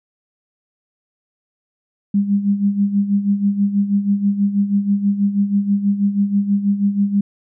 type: tone with tremolo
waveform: sine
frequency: 201.1 Hz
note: G3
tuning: 44 cents sharp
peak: -11 dBFS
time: 2.14-7.21 s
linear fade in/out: 5 ms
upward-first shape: sine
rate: 6.2 Hz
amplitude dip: 70%
effects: none